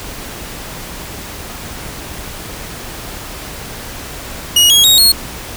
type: tone with pitch steps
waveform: sawtooth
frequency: 2891 / 3302 / 3771 / 4307 Hz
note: F#7 / G#7 / A#7 / C8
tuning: -41 / -11 / +19 / +49 cents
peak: -3 dBFS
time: 4.56-5.12 s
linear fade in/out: 5 ms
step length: 140 ms
effects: added 60 Hz sine -38 dBFS peak until 5.56 s + pink hiss -28 dBFS RMS until 5.56 s